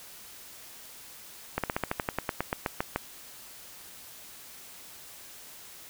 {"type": "slowing click train", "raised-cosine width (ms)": 0.5, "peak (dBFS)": -12, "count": 15, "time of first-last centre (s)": [1.58, 2.96], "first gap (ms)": 57, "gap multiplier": 1.08, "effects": ["white hiss -48 dBFS RMS until 5.89 s"]}